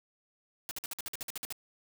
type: noise bursts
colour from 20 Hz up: white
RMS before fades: -38 dBFS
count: 12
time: 0.69-1.525 s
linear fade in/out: 0 ms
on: 21 ms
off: 53 ms
effects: none